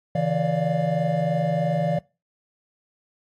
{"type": "tone cluster", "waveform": "triangle", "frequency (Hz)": [141, 164.3, 571, 594, 701], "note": ["C#3", "E3", "D5", "D5", "F5"], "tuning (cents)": [30, -5, -49, 20, 6], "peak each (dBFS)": [-27, -22, -27, -25, -27], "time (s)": [0.15, 1.99], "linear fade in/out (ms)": 5, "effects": ["noise-tail reverb RT60 0.3 s tail -24 dB re dry", "AAC 64 kbps"]}